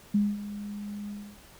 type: tone with ADSR envelope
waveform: sine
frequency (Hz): 205.5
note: G#3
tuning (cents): -18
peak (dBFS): -19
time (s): 0.14-1.39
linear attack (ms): 9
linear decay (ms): 220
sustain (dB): -15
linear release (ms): 290
effects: pink hiss -53 dBFS RMS until 1.59 s

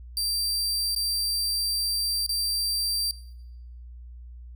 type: tone with dropouts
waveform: sawtooth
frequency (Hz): 4699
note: D8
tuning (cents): 0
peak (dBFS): -22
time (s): 0.17-3.11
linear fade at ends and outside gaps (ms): 1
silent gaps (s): 0.949-0.962 / 2.264-2.292
effects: noise-tail reverb RT60 0.8 s tail -19 dB re dry + added 60 Hz sine -40 dBFS peak until 4.55 s

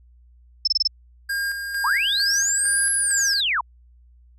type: tone bursts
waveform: sine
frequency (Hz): 5274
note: E8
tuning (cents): 0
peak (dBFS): -15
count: 5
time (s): 0.65-0.875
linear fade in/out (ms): 5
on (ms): 25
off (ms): 25
type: tone with tremolo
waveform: square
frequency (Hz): 1613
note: G6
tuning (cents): +49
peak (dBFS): -23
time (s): 1.29-3.41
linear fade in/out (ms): 10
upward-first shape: square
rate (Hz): 2.2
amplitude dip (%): 45
type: linear two-way sweep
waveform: sine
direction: up then down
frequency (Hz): 851 to 11175 to 851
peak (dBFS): -19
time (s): 1.84-3.61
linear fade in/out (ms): 5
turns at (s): 2.91
effects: added 60 Hz sine -49 dBFS peak until 4.38 s + resampled to 32000 Hz

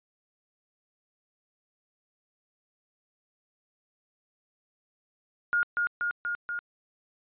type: tone with echo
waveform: sine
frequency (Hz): 1424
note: F6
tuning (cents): +33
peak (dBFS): -22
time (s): 5.53-5.63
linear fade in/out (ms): 0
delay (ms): 240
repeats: 4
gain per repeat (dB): -2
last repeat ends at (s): 6.59
effects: resampled to 8000 Hz

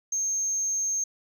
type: tone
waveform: sine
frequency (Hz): 6400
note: G8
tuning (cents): +35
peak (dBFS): -23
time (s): 0.12-1.04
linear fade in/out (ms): 5
effects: tanh soft clip ceiling -22 dBFS

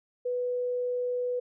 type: tone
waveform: sine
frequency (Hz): 493.9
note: B4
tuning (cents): 0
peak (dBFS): -27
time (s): 0.25-1.4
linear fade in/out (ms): 10
effects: none

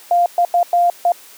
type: tone bursts at uneven times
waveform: sine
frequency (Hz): 698.5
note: F5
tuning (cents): 0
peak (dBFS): -10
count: 5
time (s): 0.11-0.26 / 0.38-0.45 / 0.54-0.63 / 0.73-0.9 / 1.05-1.12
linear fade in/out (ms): 2
effects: white hiss -42 dBFS RMS until 1.37 s + high-pass 300 Hz 12 dB/octave

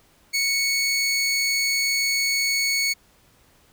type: tone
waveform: 20% pulse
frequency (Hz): 2217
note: C#7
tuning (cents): 0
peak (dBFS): -15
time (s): 0.33-2.94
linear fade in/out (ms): 20
effects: pink hiss -58 dBFS RMS until 3.72 s

